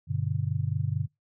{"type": "chord", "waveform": "sine", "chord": "G major", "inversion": "none", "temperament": "just", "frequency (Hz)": [98, 122.5, 147], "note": ["G2", "B2", "D3"], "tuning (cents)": [0, -14, 2], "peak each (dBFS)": -30, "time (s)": [0.07, 1.08], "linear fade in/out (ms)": 50, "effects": ["noise-tail reverb RT60 0.2 s tail -26 dB re dry"]}